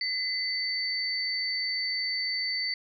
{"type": "tone pair together", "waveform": "sine", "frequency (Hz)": [2033, 4543], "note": ["B6", "C#8"], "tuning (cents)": [50, 42], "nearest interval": "octave + major second", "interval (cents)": 1392, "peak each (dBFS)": [-32, -29], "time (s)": [0.01, 2.74], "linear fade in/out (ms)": 2, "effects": []}